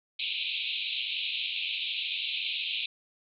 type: band-pass noise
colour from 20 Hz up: pink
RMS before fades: -33 dBFS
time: 0.19-2.86 s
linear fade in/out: 5 ms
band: 2400 to 4000 Hz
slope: 96 dB/octave
effects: none